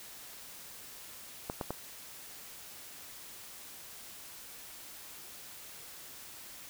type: clicks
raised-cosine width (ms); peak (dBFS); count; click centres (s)
1; -20; 3; 1.499 / 1.612 / 1.706
effects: white hiss -49 dBFS RMS until 6.69 s